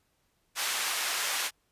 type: band-pass noise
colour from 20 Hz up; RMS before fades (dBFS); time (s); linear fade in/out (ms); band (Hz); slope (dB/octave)
pink; -31; 0.55-1.51; 50; 1200 to 13000; 12
effects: pink hiss -73 dBFS RMS until 1.71 s + resampled to 32000 Hz